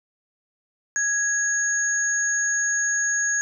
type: tone pair together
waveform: sine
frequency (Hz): 1658 / 6632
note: G#6 / G#8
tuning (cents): -3 / -3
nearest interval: 2 octaves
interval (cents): 2400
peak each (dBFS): -23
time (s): 0.96-3.41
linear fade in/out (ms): 0
effects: none